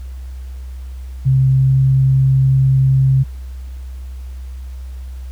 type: tone with pitch glide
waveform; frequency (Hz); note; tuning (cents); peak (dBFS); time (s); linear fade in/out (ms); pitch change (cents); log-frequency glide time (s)
sine; 132.5 to 133.34; C3 to C3; +22 to +33; -9; 1.25-3.24; 20; +11; 1.49-1.76
effects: added 64 Hz sine -26 dBFS peak until 5.31 s + pink hiss -50 dBFS RMS until 5.31 s